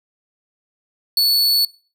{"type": "tone", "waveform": "45% pulse", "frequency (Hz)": 4435, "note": "C#8", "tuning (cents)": 0, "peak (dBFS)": -12, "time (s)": [1.17, 1.65], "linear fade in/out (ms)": 2, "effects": ["noise-tail reverb RT60 0.4 s tail -23 dB re dry"]}